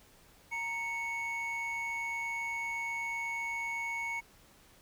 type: tone pair together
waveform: triangle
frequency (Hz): 929.8 / 2213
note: A#5 / C#7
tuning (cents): -5 / -3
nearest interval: octave + minor third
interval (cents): 1502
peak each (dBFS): -38 / -33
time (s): 0.51-4.21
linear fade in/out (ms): 20
effects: pink hiss -61 dBFS RMS until 4.81 s